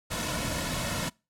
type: noise with comb filter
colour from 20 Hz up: pink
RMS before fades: -31 dBFS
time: 0.1-1.1 s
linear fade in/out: 20 ms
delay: 2.5 ms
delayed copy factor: -0.65
effects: noise-tail reverb RT60 0.3 s tail -26 dB re dry + low-pass 11000 Hz 12 dB/octave